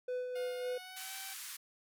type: tone with tremolo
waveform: triangle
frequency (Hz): 500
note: B4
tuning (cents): +21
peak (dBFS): -32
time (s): 0.08-0.78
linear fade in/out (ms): 5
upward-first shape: sine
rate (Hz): 3.6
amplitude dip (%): 40
type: tone with pitch glide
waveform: 10% pulse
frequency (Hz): 713 to 773.1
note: F5 to G5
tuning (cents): +36 to -24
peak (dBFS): -39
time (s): 0.35-1.34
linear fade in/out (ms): 10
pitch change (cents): +140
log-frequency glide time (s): 0.58-1.16
type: band-pass noise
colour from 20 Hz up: white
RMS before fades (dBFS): -46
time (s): 0.96-1.57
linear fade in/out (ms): 10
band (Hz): 1200 to 14000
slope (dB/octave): 24
effects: none